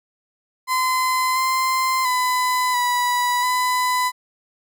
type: tone with pitch steps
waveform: 35% pulse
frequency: 1026 / 1040 / 1004 / 981 / 1001 Hz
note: C6 / C6 / B5 / B5 / B5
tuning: -34 / -11 / +28 / -12 / +23 cents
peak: -16 dBFS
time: 0.67-4.12 s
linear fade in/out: 50 ms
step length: 690 ms
effects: none